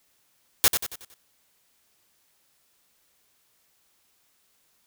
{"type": "noise with echo", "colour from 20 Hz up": "white", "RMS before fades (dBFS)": -17, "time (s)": [0.64, 0.68], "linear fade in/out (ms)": 0, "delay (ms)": 92, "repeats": 5, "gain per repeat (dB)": -7, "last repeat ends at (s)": 1.14, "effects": ["white hiss -67 dBFS RMS until 4.86 s"]}